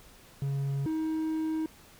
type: tone pair in turn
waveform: triangle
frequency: 138.59 / 316.4 Hz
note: C#3 / D#4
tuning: 0 / +29 cents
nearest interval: octave + major second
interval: 1429 cents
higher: second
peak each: -26 dBFS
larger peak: neither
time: 0.42-0.86 / 0.86-1.66 s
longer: second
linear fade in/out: 2 ms
effects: pink hiss -55 dBFS RMS until 1.99 s